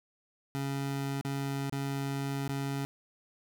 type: tone with dropouts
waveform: 25% pulse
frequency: 138.3 Hz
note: C#3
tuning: 4 cents flat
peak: -28 dBFS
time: 0.55-2.85 s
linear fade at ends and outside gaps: 0 ms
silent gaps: 1.212-1.249 / 1.697-1.724 / 2.479-2.49 s
effects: none